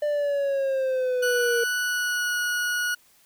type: exponential sweep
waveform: triangle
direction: down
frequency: 596 to 466.4 Hz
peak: -20 dBFS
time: 0.02-1.64 s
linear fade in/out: 5 ms
type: tone with pitch glide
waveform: 40% pulse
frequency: 1478 to 1456.8 Hz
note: F#6 to F#6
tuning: -2 to -27 cents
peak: -23 dBFS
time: 1.22-2.95 s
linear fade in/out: 10 ms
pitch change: -25 cents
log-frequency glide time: 1.77-2.39 s
effects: white hiss -59 dBFS RMS until 3.25 s